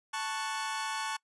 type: chord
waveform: sawtooth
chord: F# minor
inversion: first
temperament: equal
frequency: 880 / 1108.7 / 1480 Hz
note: A5 / C#6 / F#6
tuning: 0 / 0 / 0 cents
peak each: -32 / -34 / -36 dBFS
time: 0.13-1.17 s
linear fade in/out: 10 ms
effects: noise-tail reverb RT60 0.1 s tail -24 dB re dry + resampled to 24000 Hz